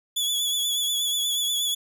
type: tone with vibrato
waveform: sawtooth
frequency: 3415 Hz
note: G#7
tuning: 48 cents sharp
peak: -20 dBFS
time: 0.16-1.75 s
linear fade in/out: 10 ms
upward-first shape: sine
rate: 8.3 Hz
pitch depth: 38 cents each way
effects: none